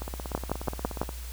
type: two click trains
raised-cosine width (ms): 1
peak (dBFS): -12 / -21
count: 5 / 19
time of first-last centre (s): 0.35-1.016 / 0.02-1.091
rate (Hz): 6.01 / 16.8
effects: added 60 Hz sine -36 dBFS peak until 1.32 s + white hiss -46 dBFS RMS until 1.32 s